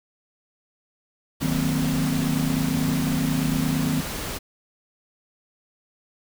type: noise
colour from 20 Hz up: pink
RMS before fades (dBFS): -31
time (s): 1.4-4.39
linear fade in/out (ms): 20
type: chord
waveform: sine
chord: C half-diminished seventh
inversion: first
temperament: equal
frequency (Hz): 155.56 / 185 / 233.1 / 261.6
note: Eb3 / Gb3 / Bb3 / C4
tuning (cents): 0 / 0 / 0 / 0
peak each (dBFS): -25 / -30 / -28 / -25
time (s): 1.42-4.01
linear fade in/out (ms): 5
effects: none